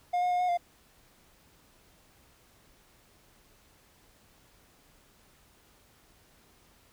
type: tone with pitch steps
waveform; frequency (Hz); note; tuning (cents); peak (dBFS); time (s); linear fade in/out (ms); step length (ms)
triangle; 712 / 720 / 715 / 724 / 699; F5 / F#5 / F5 / F#5 / F5; +33 / -47 / +41 / -38 / +1; -23; 0.13-0.575; 10; 89
effects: pink hiss -62 dBFS RMS until 6.92 s